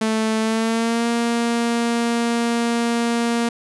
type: tone with pitch glide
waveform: sawtooth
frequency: 220 to 234.4 Hz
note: A3 to A#3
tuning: 0 to +10 cents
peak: -14 dBFS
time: 0.01-3.49 s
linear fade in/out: 5 ms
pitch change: +110 cents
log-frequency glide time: 0.4-1.07 s
effects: resampled to 24000 Hz